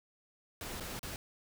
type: noise with dropouts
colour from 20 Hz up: pink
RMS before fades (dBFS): -42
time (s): 0.61-1.16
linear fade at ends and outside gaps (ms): 1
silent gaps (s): 0.8-0.806 / 0.993-1.03
effects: none